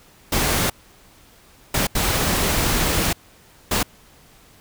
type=noise bursts at uneven times; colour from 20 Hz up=pink; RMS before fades=-20 dBFS; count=4; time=0.32-0.7 / 1.74-1.87 / 1.95-3.13 / 3.71-3.83 s; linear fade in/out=5 ms; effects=pink hiss -51 dBFS RMS until 4.6 s